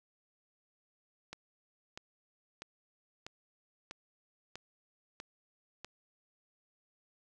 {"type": "click train", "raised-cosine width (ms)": 0.2, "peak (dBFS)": -26, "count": 8, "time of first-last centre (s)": [1.33, 5.846], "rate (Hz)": 1.55, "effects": []}